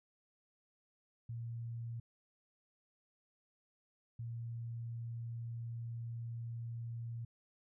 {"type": "tone bursts at uneven times", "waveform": "sine", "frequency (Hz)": 116.54, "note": "A#2", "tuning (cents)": 0, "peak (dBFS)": -40, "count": 2, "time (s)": [[1.29, 2], [4.19, 7.25]], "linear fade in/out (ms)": 5, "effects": []}